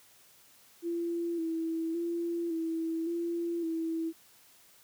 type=tone with vibrato; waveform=sine; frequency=333.4 Hz; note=E4; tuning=20 cents sharp; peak=-30 dBFS; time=0.82-4.13 s; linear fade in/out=50 ms; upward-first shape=square; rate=0.89 Hz; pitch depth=35 cents each way; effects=white hiss -60 dBFS RMS until 4.83 s + high-pass 60 Hz 12 dB/octave